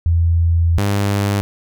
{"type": "tone pair in turn", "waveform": ["sine", "sawtooth"], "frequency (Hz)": [84, 100.76], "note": ["E2", "G2"], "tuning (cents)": [33, 48], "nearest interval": "minor third", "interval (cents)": 315, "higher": "second", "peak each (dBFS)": -11, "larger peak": "neither", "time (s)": [[0.06, 0.78], [0.78, 1.41]], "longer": "first", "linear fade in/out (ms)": 0, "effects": []}